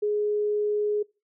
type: tone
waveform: sine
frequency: 417.9 Hz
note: G#4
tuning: 11 cents sharp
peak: -22 dBFS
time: 0.02-1.03 s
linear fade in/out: 10 ms
effects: noise-tail reverb RT60 0.3 s tail -25 dB re dry